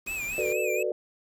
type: noise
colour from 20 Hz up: pink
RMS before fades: -45 dBFS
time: 0.06-0.53 s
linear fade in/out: 5 ms
type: tone with vibrato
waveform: square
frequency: 2492 Hz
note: D#7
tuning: 2 cents sharp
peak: -31 dBFS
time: 0.07-0.83 s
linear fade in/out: 5 ms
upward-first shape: sine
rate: 4.2 Hz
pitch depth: 100 cents each way
type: chord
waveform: sine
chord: B minor seventh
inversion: second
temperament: just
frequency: 370.4 / 444.5 / 493.9 / 592.7 Hz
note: F#4 / A4 / B4 / D5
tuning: +2 / +18 / 0 / +16 cents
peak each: -31 dBFS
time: 0.38-0.92 s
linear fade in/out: 2 ms
effects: none